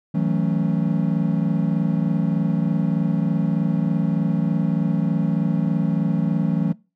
triangle chord, F# minor seventh, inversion third, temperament equal with one note detuned, 161.7 / 185 / 220 / 277.2 Hz, E3 / F#3 / A3 / C#4, -33 / 0 / 0 / 0 cents, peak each -20 / -20 / -23 / -26 dBFS, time 0.14-6.73 s, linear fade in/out 10 ms, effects noise-tail reverb RT60 0.3 s tail -23 dB re dry

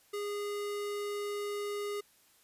square tone, 410.4 Hz, G#4, 21 cents flat, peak -35 dBFS, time 0.13-2.01 s, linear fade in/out 10 ms, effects white hiss -65 dBFS RMS until 2.43 s + resampled to 32000 Hz

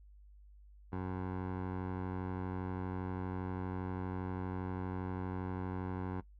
15% pulse tone with low-pass filter, 92.5 Hz, F#2, in tune, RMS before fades -39 dBFS, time 0.92-6.21 s, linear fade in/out 10 ms, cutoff 1200 Hz, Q 1.1, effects noise-tail reverb RT60 0.1 s tail -19 dB re dry + added 50 Hz sine -55 dBFS peak until 6.39 s

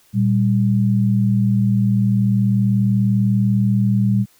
sine tone pair together, 117.2 / 197.53 Hz, A#2 / G3, +10 / +13 cents, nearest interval major sixth, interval 903 cents, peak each -16 dBFS, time 0.13-4.26 s, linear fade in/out 50 ms, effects white hiss -55 dBFS RMS until 4.39 s

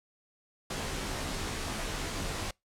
pink noise with comb filter, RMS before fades -35 dBFS, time 0.7-2.51 s, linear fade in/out 5 ms, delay 17 ms, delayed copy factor -0.7, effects noise-tail reverb RT60 0.2 s tail -26 dB re dry + low-pass 9000 Hz 12 dB/octave

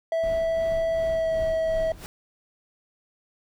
triangle tone with pitch glide, 656 to 646.2 Hz, E5 to E5, -9 to -35 cents, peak -20 dBFS, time 0.12-1.92 s, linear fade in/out 2 ms, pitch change -26 cents, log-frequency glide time 0.93-1.4 s
brown noise with tremolo, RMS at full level -35 dBFS, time 0.23-2.04 s, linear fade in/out 5 ms, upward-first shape sine, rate 2.7 Hz, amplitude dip 60%
pink noise with exponential growth, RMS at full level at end -36 dBFS, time 1.88-2.06 s, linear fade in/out 0 ms, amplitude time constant 39 ms
effects none

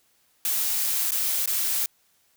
blue noise with dropouts, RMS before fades -25 dBFS, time 0.45-1.86 s, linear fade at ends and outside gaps 1 ms, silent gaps 1.108-1.119 / 1.459-1.475 s, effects white hiss -65 dBFS RMS until 2.36 s

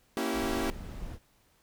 sawtooth chord, A# diminished seventh, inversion none, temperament equal with one note detuned, 233.1 / 277.2 / 329.6 / 385 Hz, A#3 / C#4 / E4 / G4, 0 / 0 / 0 / -31 cents, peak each -31 dBFS, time 0.17-0.7 s, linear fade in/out 0 ms
brown noise, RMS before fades -39 dBFS, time 0.33-1.19 s, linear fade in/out 50 ms
effects pink hiss -67 dBFS RMS until 1.62 s

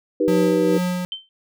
sine chord, Eb augmented, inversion none, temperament just, 311.1 / 388.9 / 486.1 Hz, Eb4 / G4 / B4, 0 / -14 / -28 cents, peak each -20 / -22 / -19 dBFS, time 0.2-0.78 s, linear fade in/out 5 ms
square tone with tremolo, 179.8 Hz, F#3, 49 cents flat, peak -20 dBFS, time 0.28-1.05 s, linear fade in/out 0 ms, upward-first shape sine, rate 2.3 Hz, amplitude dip 40%
sine tone with exponential decay, 3103 Hz, G7, 18 cents flat, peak -22 dBFS, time 1.12-1.29 s, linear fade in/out 1 ms, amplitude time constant 35 ms
effects none

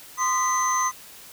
sine tone cluster, 1035 / 1226 / 1971 / 6180 Hz, C6 / D#6 / B6 / G8, -19 / -26 / -4 / -26 cents, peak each -22 / -26 / -30 / -25 dBFS, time 0.17-0.92 s, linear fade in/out 50 ms, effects tanh soft clip ceiling -14 dBFS + white hiss -45 dBFS RMS until 1.32 s

